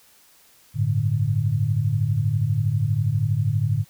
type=chord; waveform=sine; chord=G suspended second; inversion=none; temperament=equal with one note detuned; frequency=97.6 / 110 / 146.83 Hz; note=G2 / A2 / D3; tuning=-7 / 0 / 0 cents; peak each=-26 / -21 / -24 dBFS; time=0.74-3.85 s; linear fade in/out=50 ms; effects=white hiss -55 dBFS RMS until 3.89 s